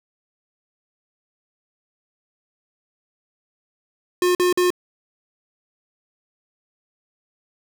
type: tone bursts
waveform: square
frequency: 358.9 Hz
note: F4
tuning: 47 cents sharp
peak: -16 dBFS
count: 3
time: 4.22-4.704 s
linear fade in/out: 2 ms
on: 130 ms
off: 47 ms
effects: none